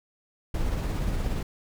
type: noise with tremolo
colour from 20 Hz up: brown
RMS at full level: -26 dBFS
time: 0.54-1.43 s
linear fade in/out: 5 ms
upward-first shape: triangle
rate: 17 Hz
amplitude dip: 35%
effects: none